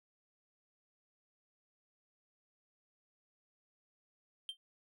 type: tone with exponential decay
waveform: triangle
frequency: 3151 Hz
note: G7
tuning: 8 cents sharp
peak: -34 dBFS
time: 4.49-4.57 s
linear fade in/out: 1 ms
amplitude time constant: 17 ms
effects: none